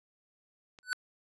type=clicks; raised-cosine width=0.2 ms; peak=-34 / -36 dBFS; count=2; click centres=0.788 / 0.925 s
type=tone with exponential growth; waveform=square; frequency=1497 Hz; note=F#6; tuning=20 cents sharp; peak=-26 dBFS; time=0.83-0.93 s; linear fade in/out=0 ms; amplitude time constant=21 ms
effects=resampled to 22050 Hz